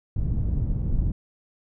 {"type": "low-pass noise", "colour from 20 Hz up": "pink", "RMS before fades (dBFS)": -24, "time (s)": [0.16, 1.12], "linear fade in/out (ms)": 5, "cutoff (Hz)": 130, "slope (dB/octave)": 12, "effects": []}